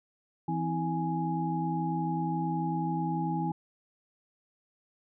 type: tone cluster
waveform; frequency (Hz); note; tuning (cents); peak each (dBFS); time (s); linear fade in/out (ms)
sine; 165.5 / 256.6 / 324 / 832; E3 / C4 / E4 / G#5; +7 / -34 / -30 / +3; -31 / -37 / -35 / -33; 0.48-3.52; 5
effects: none